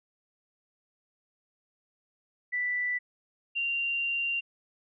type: tone pair in turn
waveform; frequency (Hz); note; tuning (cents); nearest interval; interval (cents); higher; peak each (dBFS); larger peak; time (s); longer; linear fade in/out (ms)
sine; 1975.5 / 2772; B6 / F7; 0 / -14; tritone; 586; second; -27 / -27; neither; 2.52-2.99 / 3.55-4.41; second; 20
effects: none